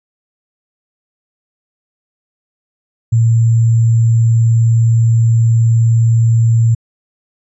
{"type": "tone with sample-and-hold", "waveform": "sine", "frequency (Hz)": 114.9, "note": "A#2", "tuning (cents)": -25, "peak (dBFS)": -7, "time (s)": [3.12, 6.75], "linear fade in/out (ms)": 10, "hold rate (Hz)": 7350, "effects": ["resampled to 24000 Hz"]}